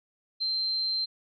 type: tone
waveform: sine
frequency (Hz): 4132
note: C8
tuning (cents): -22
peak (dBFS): -26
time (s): 0.4-1.06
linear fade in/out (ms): 20
effects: none